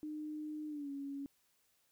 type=tone with pitch glide; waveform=sine; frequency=304.4 to 279.1 Hz; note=D#4 to C#4; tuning=-38 to +12 cents; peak=-40 dBFS; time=0.03-1.26 s; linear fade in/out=0 ms; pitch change=-150 cents; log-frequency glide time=0.68-0.9 s; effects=white hiss -75 dBFS RMS until 1.91 s